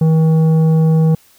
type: tone with tanh clipping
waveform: sine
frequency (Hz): 159.9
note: D#3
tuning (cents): +48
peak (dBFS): -10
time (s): 0.01-1.15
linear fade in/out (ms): 5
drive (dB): 9
effects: white hiss -50 dBFS RMS until 1.38 s